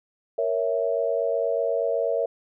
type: chord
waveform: sine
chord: A# diminished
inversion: none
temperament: equal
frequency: 466.2 / 554.4 / 659.3 Hz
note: A#4 / C#5 / E5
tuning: 0 / 0 / 0 cents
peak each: -26 dBFS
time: 0.38-2.26 s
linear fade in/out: 5 ms
effects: none

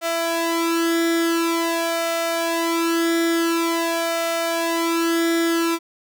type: tone with flanger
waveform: sawtooth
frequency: 333.4 Hz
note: E4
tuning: 20 cents sharp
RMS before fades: -21 dBFS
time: 0.01-5.79 s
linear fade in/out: 50 ms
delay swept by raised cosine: 1.6 to 2.45 ms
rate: 0.47 Hz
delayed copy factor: +0.8
effects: none

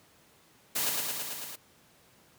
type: noise with echo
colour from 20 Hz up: white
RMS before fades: -30 dBFS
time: 0.75-0.9 s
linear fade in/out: 10 ms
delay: 110 ms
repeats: 6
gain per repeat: -2 dB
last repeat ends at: 1.56 s
effects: pink hiss -61 dBFS RMS until 2.38 s + high-pass 100 Hz 12 dB/octave

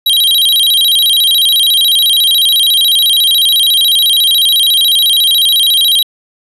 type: tone with vibrato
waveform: square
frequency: 3520 Hz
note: A7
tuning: in tune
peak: -7 dBFS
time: 0.06-6.03 s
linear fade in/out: 5 ms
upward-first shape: square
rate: 14 Hz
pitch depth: 170 cents each way
effects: resampled to 32000 Hz + 7-bit

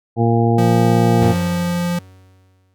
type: harmonic tone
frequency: 116.1 Hz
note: A#2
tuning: 7 cents flat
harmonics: 1 / 2 / 3 / 4 / 6 / 7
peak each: -15 / -18 / -20 / -21 / -23 / -23 dBFS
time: 0.16-1.35 s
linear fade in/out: 50 ms
type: tone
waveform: square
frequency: 174.61 Hz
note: F3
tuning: in tune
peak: -18 dBFS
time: 0.58-1.99 s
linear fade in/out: 5 ms
type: tone with exponential decay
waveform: 45% pulse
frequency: 93.6 Hz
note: F#2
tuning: 20 cents sharp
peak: -18 dBFS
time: 1.22-2.74 s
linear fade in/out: 0 ms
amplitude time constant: 330 ms
effects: none

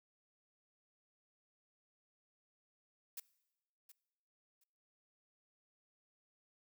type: noise with echo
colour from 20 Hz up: blue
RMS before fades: -45 dBFS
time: 3.17-3.2 s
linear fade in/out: 5 ms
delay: 720 ms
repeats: 2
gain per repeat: -14 dB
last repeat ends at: 4.64 s
effects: noise-tail reverb RT60 1.0 s tail -21 dB re dry

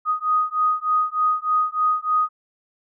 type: beating tone pair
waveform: sine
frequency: 1244.5 / 1247.8 Hz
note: D#6 / D#6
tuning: 0 / +5 cents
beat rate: 3.3 Hz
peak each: -21 dBFS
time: 0.05-2.29 s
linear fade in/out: 50 ms
effects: none

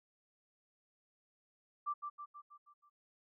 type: tone with echo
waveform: sine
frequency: 1174.7 Hz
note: D6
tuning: in tune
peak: -34 dBFS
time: 1.86-1.94 s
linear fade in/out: 20 ms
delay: 160 ms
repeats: 6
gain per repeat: -5 dB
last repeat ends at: 2.9 s
effects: none

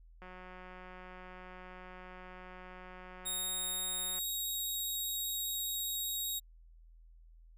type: click train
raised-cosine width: 0.5 ms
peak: -36 dBFS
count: 727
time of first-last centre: 0.22-4.187 s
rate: 183 Hz
type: tone with pitch glide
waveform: 10% pulse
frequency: 3729 to 3781 Hz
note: A#7 to A#7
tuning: 0 to +24 cents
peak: -28 dBFS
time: 3.25-6.4 s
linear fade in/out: 20 ms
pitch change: +24 cents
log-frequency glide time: 4.13-4.18 s
effects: added 41 Hz sine -55 dBFS peak until 7.57 s

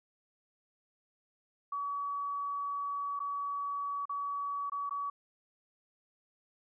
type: tone with dropouts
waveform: sine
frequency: 1136 Hz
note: C#6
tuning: 42 cents sharp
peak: -33 dBFS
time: 1.72-5.1 s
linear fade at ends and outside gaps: 5 ms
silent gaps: 3.193-3.201 / 4.055-4.094 / 4.698-4.719 / 4.895-4.908 s
effects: none

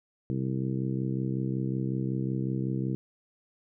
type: harmonic tone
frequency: 65.41 Hz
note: C2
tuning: in tune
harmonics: 2 / 3 / 4 / 5 / 6 / 7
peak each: -30 / -33 / -38 / -35 / -42 / -44 dBFS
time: 0.3-2.95 s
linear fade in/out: 0 ms
effects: none

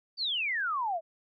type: exponential sweep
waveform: sine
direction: down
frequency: 4707 to 622.3 Hz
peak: -28 dBFS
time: 0.17-1.01 s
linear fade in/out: 50 ms
effects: none

